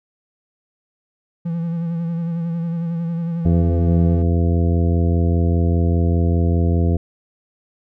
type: tone with vibrato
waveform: triangle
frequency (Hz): 168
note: E3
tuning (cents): +33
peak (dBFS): -18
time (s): 1.45-4.23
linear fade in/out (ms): 10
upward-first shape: sine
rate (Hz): 11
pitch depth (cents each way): 37
type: harmonic tone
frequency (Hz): 85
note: F2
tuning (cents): -46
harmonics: 1 / 2 / 3 / 4 / 5 / 6 / 8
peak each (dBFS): -15 / -21 / -25 / -27 / -29 / -31 / -33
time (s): 3.45-6.97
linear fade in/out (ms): 5
effects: none